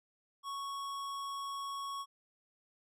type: tone with hard clipping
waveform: sine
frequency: 1108.7 Hz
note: C#6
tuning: in tune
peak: -40 dBFS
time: 0.43-2.06 s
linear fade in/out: 50 ms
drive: 16 dB
effects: none